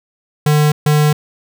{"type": "tone bursts at uneven times", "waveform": "square", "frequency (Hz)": 150, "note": "D3", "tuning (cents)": 37, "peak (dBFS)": -10, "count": 2, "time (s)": [[0.46, 0.72], [0.86, 1.13]], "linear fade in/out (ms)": 5, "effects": []}